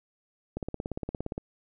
click train, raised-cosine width 2 ms, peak -19 dBFS, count 15, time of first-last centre 0.57-1.379 s, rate 17.3 Hz, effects none

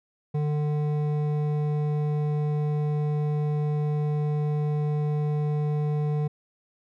triangle tone with hard clipping, 149.2 Hz, D3, 28 cents sharp, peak -25 dBFS, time 0.34-6.28 s, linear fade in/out 10 ms, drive 14 dB, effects none

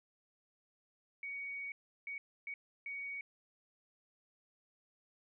sine tone bursts at uneven times, 2243 Hz, C#7, 20 cents sharp, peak -40 dBFS, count 4, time 1.23-1.72 / 2.07-2.18 / 2.47-2.54 / 2.86-3.21 s, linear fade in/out 2 ms, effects none

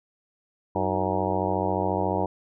harmonic tone with a mistuned harmonic, 94.2 Hz, F#2, 32 cents sharp, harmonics 1 / 2 / 3 / 4 / 5 / 6 / 7 / 8 / 9 / 10, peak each -32 / -32 / -32 / -32 / -32 / -32 / -32 / -32 / -32 / -32 dBFS, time 0.75-2.26 s, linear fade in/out 5 ms, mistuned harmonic 3, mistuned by +140 cents, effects none

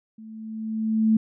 sine tone with level ramp, 220 Hz, A3, in tune, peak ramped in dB -40 to -14 dBFS, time 0.18-1.17 s, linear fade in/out 5 ms, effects none

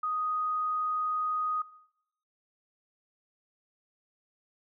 sine tone, 1246 Hz, D#6, 2 cents sharp, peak -28 dBFS, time 0.03-1.62 s, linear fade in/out 5 ms, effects noise-tail reverb RT60 0.8 s tail -20 dB re dry

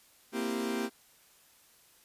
40% pulse chord, C dominant seventh, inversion third, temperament equal, 233.1 / 261.6 / 329.6 / 392 Hz, Bb3 / C4 / E4 / G4, 0 / 0 / 0 / 0 cents, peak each -34 / -37 / -39 / -35 dBFS, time 0.32-0.9 s, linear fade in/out 50 ms, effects white hiss -62 dBFS RMS until 2.04 s + resampled to 32000 Hz

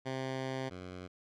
10% pulse tone pair in turn, 131.8 / 91.02 Hz, C3 / F#2, +13 / -28 cents, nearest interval tritone, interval 641 cents, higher first, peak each -27 / -35 dBFS, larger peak first, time 0.05-0.7 / 0.7-1.08 s, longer first, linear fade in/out 20 ms, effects low-pass 5000 Hz 12 dB/octave

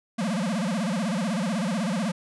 square tone with vibrato, 200.9 Hz, G3, 43 cents sharp, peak -25 dBFS, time 0.18-2.12 s, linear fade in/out 10 ms, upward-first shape sine, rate 16 Hz, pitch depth 280 cents each way, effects resampled to 24000 Hz

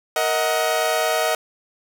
sawtooth chord, D# minor, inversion second, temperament equal with one note detuned, 466.2 / 630.9 / 740 Hz, A#4 / D#5 / F#5, 0 / +24 / 0 cents, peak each -22 / -17 / -20 dBFS, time 0.16-1.35 s, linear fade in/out 2 ms, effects none

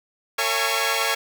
10% pulse tone cluster, 452.6 / 552 / 675 / 830 / 1115 Hz, A4 / C#5 / E5 / G#5 / C#6, +49 / -7 / +41 / -1 / +10 cents, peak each -19 dBFS, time 0.38-1.15 s, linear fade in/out 10 ms, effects none

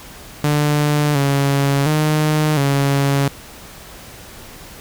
sawtooth tone with pitch steps, 148.1 / 139.6 / 153.2 / 139.5 Hz, D3 / C#3 / D#3 / C#3, +15 / +13 / -27 / +11 cents, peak -10 dBFS, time 0.44-3.28 s, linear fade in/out 0 ms, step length 710 ms, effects pink hiss -38 dBFS RMS until 4.8 s

